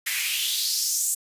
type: noise with high-pass filter sweep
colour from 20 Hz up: white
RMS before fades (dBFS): -25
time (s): 0.06-1.15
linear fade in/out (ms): 10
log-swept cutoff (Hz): 1900 to 8100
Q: 3.6
effects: resampled to 32000 Hz